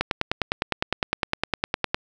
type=click train; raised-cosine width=0.3 ms; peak=-5 dBFS; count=20; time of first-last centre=0.01-1.945 s; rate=9.82 Hz; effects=none